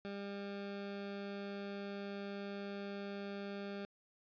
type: tone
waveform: 20% pulse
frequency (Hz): 200.1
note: G3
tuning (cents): +36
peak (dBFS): -37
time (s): 0.05-3.85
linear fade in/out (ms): 0
effects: resampled to 11025 Hz